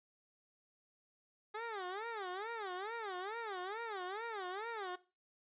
15% pulse tone with vibrato, 410.2 Hz, G#4, 21 cents flat, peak -34 dBFS, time 1.54-4.96 s, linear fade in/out 10 ms, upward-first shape sine, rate 2.3 Hz, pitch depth 230 cents each way, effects noise-tail reverb RT60 0.3 s tail -17 dB re dry + resampled to 8000 Hz

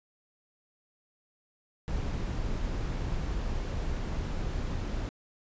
brown noise, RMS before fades -32 dBFS, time 1.88-5.09 s, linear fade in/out 0 ms, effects resampled to 16000 Hz

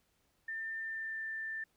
sine tone with pitch glide, 1795 to 1779.5 Hz, A6 to A6, +34 to +19 cents, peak -37 dBFS, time 0.48-1.64 s, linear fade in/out 5 ms, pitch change -15 cents, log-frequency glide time 0.8-1.25 s, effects pink hiss -75 dBFS RMS until 1.76 s

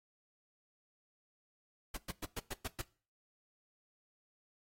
pink noise bursts, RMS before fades -40 dBFS, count 7, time 1.94-2.817 s, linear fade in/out 5 ms, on 31 ms, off 110 ms, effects noise-tail reverb RT60 0.4 s tail -21 dB re dry + AAC 48 kbps

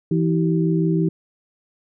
sine tone cluster, 165.8 / 319.9 / 386 Hz, E3 / D#4 / G4, +10 / +48 / -27 cents, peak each -18 / -22 / -24 dBFS, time 0.11-1.09 s, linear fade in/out 5 ms, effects none

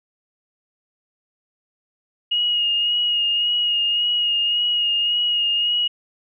sine tone with vibrato, 2871 Hz, F7, 47 cents sharp, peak -17 dBFS, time 2.31-5.88 s, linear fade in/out 10 ms, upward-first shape sine, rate 1.8 Hz, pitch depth 23 cents each way, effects none

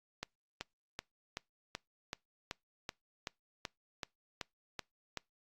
click train, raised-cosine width 0.2 ms, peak -21 dBFS, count 14, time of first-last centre 0.23-5.173 s, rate 2.63 Hz, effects noise-tail reverb RT60 0.2 s tail -25 dB re dry + Opus 48 kbps

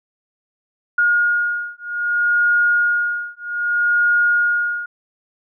sine beating tone pair, 1430 / 1430.63 Hz, F6 / F6, +41 / +41 cents, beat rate 0.63 Hz, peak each -18 dBFS, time 0.98-4.86 s, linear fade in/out 5 ms, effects none

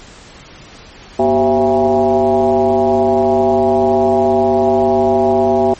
sine tone with frequency modulation, 526 Hz, C5, 9 cents sharp, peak -9 dBFS, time 1.19-5.74 s, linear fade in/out 5 ms, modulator 143 Hz, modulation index 2, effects pink hiss -38 dBFS RMS until 5.79 s + MP3 32 kbps

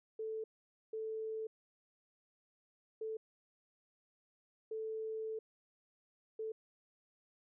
sine tone bursts at uneven times, 440 Hz, A4, in tune, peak -38 dBFS, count 5, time 0.19-0.44 / 0.93-1.47 / 3.01-3.17 / 4.71-5.39 / 6.39-6.52 s, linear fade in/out 5 ms, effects none

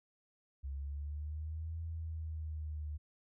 sine linear two-way sweep, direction up then down, 67.6 to 82.41 to 74.7 Hz, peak -38 dBFS, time 0.63-2.98 s, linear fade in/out 20 ms, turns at 1.81 s, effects none

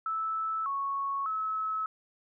sine tone with pitch steps, 1312 / 1106 / 1294 Hz, E6 / C#6 / E6, -9 / -4 / -32 cents, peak -29 dBFS, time 0.06-1.86 s, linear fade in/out 2 ms, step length 600 ms, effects none

